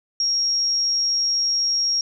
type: tone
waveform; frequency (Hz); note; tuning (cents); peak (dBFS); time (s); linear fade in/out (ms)
sine; 5588; F8; 0; -18; 0.2-2.01; 2
effects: none